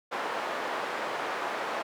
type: band-pass noise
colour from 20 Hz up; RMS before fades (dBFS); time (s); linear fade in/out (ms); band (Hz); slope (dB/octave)
white; -33; 0.11-1.83; 20; 440 to 1200; 12
effects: none